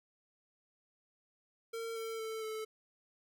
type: tone with pitch steps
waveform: square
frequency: 456.5 / 449.7 / 443 / 436.4 Hz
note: A#4 / A4 / A4 / A4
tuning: -36 / +38 / +12 / -14 cents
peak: -39 dBFS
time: 1.73-2.65 s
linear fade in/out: 10 ms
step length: 230 ms
effects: none